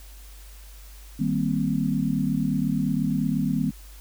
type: chord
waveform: sine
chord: C minor seventh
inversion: first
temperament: equal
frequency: 155.56 / 196 / 233.1 / 261.6 Hz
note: Eb3 / G3 / Bb3 / C4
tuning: 0 / 0 / 0 / 0 cents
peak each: -27 dBFS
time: 1.19-3.71 s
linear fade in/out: 10 ms
effects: added 50 Hz sine -42 dBFS peak until 4 s + white hiss -51 dBFS RMS until 4 s